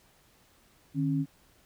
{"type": "tone pair together", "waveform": "sine", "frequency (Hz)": [152.19, 273.3], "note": ["D#3", "C#4"], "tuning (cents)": [-38, -24], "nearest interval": "minor seventh", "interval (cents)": 1014, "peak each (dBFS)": -28, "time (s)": [0.94, 1.26], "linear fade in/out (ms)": 50, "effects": ["pink hiss -63 dBFS RMS until 1.65 s"]}